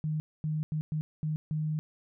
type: tone bursts at uneven times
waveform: sine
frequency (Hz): 154.3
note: D#3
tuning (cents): -14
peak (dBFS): -28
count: 6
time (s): 0.04-0.2 / 0.44-0.63 / 0.72-0.81 / 0.92-1.01 / 1.23-1.36 / 1.51-1.79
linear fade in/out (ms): 0
effects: none